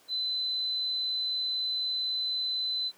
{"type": "tone", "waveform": "sine", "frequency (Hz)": 4029, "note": "B7", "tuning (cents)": 34, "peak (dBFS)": -28, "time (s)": [0.08, 2.92], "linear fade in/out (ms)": 50, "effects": ["pink hiss -59 dBFS RMS until 2.97 s", "high-pass 300 Hz 12 dB/octave"]}